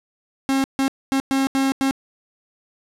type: tone bursts at uneven times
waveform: 45% pulse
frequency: 269.5 Hz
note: C#4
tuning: 49 cents flat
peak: -17 dBFS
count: 6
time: 0.49-0.64 / 0.79-0.88 / 1.12-1.2 / 1.31-1.47 / 1.55-1.72 / 1.81-1.91 s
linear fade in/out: 0 ms
effects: low-pass 12000 Hz 12 dB/octave